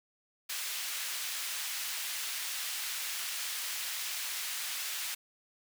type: high-pass noise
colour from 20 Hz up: pink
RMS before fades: -37 dBFS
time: 0.49-5.15 s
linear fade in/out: 10 ms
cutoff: 2100 Hz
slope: 12 dB/octave
effects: none